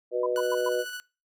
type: harmonic tone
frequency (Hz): 122.9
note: B2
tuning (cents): -8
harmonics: 3 / 4 / 5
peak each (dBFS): -30 / -26 / -31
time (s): 0.11-0.85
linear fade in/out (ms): 50
type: tone bursts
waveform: sine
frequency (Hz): 1001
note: B5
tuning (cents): +23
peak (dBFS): -29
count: 4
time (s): 0.23-0.692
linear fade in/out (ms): 5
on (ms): 33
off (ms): 110
type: tone with tremolo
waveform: sawtooth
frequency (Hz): 1480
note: F#6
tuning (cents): 0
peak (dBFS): -30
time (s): 0.36-1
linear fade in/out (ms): 0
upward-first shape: square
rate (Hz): 14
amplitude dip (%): 30
effects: noise-tail reverb RT60 0.3 s tail -22 dB re dry